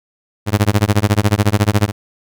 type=tone with tremolo; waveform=sawtooth; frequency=103.83 Hz; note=G#2; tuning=in tune; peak=-4 dBFS; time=0.46-1.92 s; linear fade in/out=50 ms; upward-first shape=sine; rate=14 Hz; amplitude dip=100%; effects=none